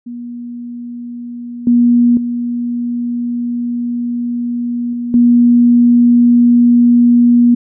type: tone with level steps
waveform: sine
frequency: 240.1 Hz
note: B3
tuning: 49 cents flat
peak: -23 / -6 / -15 / -17 / -5 dBFS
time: 0.06-7.55 s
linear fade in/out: 10 ms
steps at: 1.67 / 2.17 / 4.93 / 5.14 s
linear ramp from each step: 2 ms
effects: none